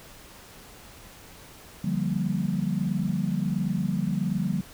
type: chord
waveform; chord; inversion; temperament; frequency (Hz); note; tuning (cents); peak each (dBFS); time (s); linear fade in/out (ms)
sine; G minor seventh; second; equal; 146.83 / 174.61 / 196 / 233.1; D3 / F3 / G3 / Bb3; 0 / 0 / 0 / 0; -31 / -28 / -28 / -33; 1.84-4.61; 5
effects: pink hiss -48 dBFS RMS until 4.73 s